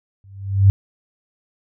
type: tone with exponential growth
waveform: sine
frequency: 98 Hz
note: G2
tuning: in tune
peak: -5 dBFS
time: 0.24-0.7 s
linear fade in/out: 0 ms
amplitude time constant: 100 ms
effects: none